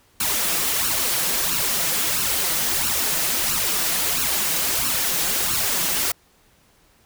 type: noise with flanger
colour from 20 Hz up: white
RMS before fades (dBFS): -22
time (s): 0.2-6.12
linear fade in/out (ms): 5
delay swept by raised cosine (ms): 0.71 to 6.21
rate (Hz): 1.5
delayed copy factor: +0.65
effects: pink hiss -58 dBFS RMS until 7.05 s